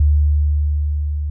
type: tone with level ramp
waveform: sine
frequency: 74 Hz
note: D2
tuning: 14 cents sharp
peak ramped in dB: -9 to -19 dBFS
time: 0-1.3 s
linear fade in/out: 5 ms
effects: none